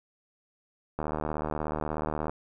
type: click train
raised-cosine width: 1 ms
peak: -17 dBFS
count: 101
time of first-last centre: 0.99-2.295 s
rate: 76.6 Hz
effects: none